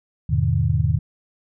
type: chord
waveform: sine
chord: E major seventh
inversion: none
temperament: equal with one note detuned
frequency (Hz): 82.41 / 103.83 / 123.47 / 152.45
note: E2 / G#2 / B2 / D#3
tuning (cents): 0 / 0 / 0 / -35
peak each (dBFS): -22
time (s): 0.29-0.99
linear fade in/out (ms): 10
effects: none